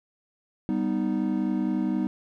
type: chord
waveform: triangle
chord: G augmented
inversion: none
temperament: equal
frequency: 196 / 246.9 / 311.1 Hz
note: G3 / B3 / D#4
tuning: 0 / 0 / 0 cents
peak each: -26 dBFS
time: 0.69-2.07 s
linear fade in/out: 0 ms
effects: none